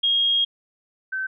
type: tone pair in turn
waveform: sine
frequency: 3260 / 1538.5 Hz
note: G#7 / G6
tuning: -33 / -33 cents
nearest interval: octave + minor second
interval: 1300 cents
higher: first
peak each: -17 / -24 dBFS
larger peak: first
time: 0.03-0.45 / 1.12-1.27 s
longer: first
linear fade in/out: 10 ms
effects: none